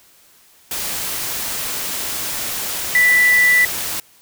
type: tone in noise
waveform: sine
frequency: 1975.5 Hz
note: B6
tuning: in tune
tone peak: -10 dBFS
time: 2.95-3.65 s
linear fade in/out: 2 ms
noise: white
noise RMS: -24 dBFS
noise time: 0.71-4 s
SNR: +11 dB
effects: white hiss -51 dBFS RMS until 4.21 s